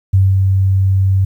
sine tone with ADSR envelope, 96 Hz, G2, 36 cents flat, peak -6 dBFS, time 0.13-1.25 s, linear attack 11 ms, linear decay 210 ms, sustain -3 dB, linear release 7 ms, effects 8-bit

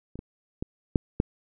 clicks, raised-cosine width 3 ms, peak -27 / -23 / -17 / -7 / -8 dBFS, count 5, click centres 0.156 / 0.191 / 0.625 / 0.958 / 1.201 s, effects none

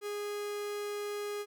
45% pulse tone, 412.6 Hz, G#4, 11 cents flat, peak -35 dBFS, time 0.01-1.46 s, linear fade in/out 50 ms, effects none

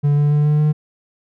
triangle tone with pitch steps, 144.8 / 146.4 / 148.01 / 149.65 / 151.3 Hz, D3 / D3 / D3 / D3 / D#3, -24 / -5 / +14 / +33 / -48 cents, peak -10 dBFS, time 0.03-0.73 s, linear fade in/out 20 ms, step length 140 ms, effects none

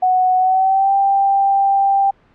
sine tone with pitch glide, 740 to 788.5 Hz, F#5 to G5, 0 to +10 cents, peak -11 dBFS, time 0.02-2.11 s, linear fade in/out 10 ms, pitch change +110 cents, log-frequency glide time 0.37-0.93 s, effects pink hiss -53 dBFS RMS until 2.34 s + low-pass 2000 Hz 12 dB/octave

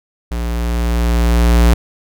square tone with level ramp, 58.7 Hz, A#1, 13 cents sharp, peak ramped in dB -19 to -7 dBFS, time 0.31-1.74 s, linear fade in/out 5 ms, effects none

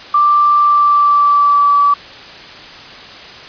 sine tone with pitch glide, 1177 to 1150.8 Hz, D6 to D6, +3 to -36 cents, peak -7 dBFS, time 0.14-1.94 s, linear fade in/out 5 ms, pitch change -39 cents, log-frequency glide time 0.57-1.78 s, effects white hiss -33 dBFS RMS until 3.48 s + resampled to 11025 Hz

